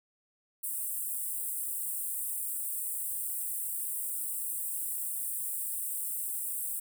pink high-pass noise, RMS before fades -35 dBFS, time 0.63-6.8 s, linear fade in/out 10 ms, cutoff 8100 Hz, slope 96 dB/octave, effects none

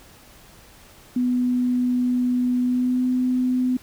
sine tone with pitch glide, 248.3 to 252.8 Hz, B3 to B3, +9 to +41 cents, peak -18 dBFS, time 1.16-3.77 s, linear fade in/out 5 ms, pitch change +32 cents, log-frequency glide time 2.63-3.05 s, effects pink hiss -49 dBFS RMS until 3.82 s

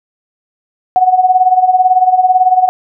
sine tone with tremolo, 740 Hz, F#5, in tune, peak -3 dBFS, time 0.96-2.69 s, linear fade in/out 0 ms, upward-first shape sine, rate 18 Hz, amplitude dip 75%, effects none

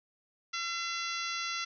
harmonic tone with a mistuned harmonic, 680 Hz, F5, 46 cents flat, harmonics 2 / 3 / 4 / 5 / 6 / 7 / 8 / 9, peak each -38 / -40 / -41 / -42 / -43 / -43 / -44 / -45 dBFS, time 0.53-1.65 s, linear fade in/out 10 ms, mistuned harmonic 8, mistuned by +42 cents, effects none

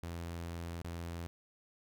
sawtooth tone with dropouts, 84.8 Hz, E2, 50 cents sharp, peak -36 dBFS, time 0.03-1.27 s, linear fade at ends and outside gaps 0 ms, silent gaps 0.818-0.846 s, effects none

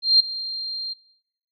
sine tone with ADSR envelope, 4186 Hz, C8, in tune, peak -9 dBFS, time 0.02-0.94 s, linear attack 180 ms, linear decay 6 ms, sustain -17 dB, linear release 16 ms, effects noise-tail reverb RT60 0.9 s tail -23 dB re dry + MP3 96 kbps

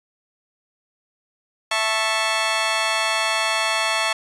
15% pulse chord, A major, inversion second, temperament just, 660 / 880 / 1100 Hz, E5 / A5 / C#6, +2 / 0 / -14 cents, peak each -18 dBFS, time 1.71-4.13 s, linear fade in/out 5 ms, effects resampled to 22050 Hz + 8-bit

